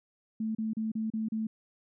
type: tone bursts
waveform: sine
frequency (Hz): 220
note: A3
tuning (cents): 0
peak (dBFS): -29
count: 6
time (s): 0.4-1.47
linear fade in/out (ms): 5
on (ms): 150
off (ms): 34
effects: none